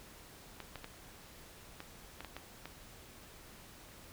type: clicks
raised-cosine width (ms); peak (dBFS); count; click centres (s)
0.3; -28; 8; 0.603 / 0.757 / 0.844 / 1.804 / 2.206 / 2.247 / 2.366 / 2.656
effects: pink hiss -55 dBFS RMS until 4.12 s